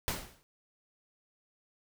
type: noise with exponential decay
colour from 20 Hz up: pink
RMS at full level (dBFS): -30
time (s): 0.08-0.43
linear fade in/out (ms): 0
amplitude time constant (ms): 74
effects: none